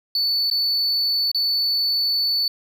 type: tone with dropouts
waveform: triangle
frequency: 4477 Hz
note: C#8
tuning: 16 cents sharp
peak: -17 dBFS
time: 0.15-2.48 s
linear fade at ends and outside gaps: 2 ms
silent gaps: 0.501-0.512 / 1.316-1.346 s
effects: none